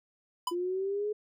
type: tone with exponential decay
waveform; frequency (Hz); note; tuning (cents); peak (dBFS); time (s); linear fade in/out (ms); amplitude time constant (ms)
square; 1000; B5; +21; -26; 0.47-0.55; 5; 16
type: linear sweep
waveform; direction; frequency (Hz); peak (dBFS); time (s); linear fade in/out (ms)
sine; up; 344.5 to 426; -29; 0.51-1.13; 10
effects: none